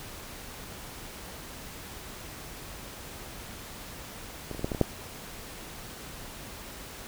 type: clicks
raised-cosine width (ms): 2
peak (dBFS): -22 / -28 / -23 / -14 / -17 / -19 / -7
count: 7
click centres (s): 4.513 / 4.548 / 4.594 / 4.645 / 4.718 / 4.748 / 4.813
effects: pink hiss -43 dBFS RMS until 7.07 s